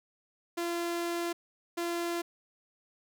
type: tone bursts at uneven times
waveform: sawtooth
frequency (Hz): 342.6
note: F4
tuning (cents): -33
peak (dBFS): -27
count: 2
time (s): 0.57-1.33 / 1.77-2.22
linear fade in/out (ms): 10
effects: none